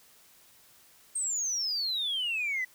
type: exponential sweep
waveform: sine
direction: down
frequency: 8550 to 1962 Hz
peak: -27 dBFS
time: 1.15-2.65 s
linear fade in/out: 10 ms
effects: tanh soft clip ceiling -25 dBFS + white hiss -59 dBFS RMS until 2.74 s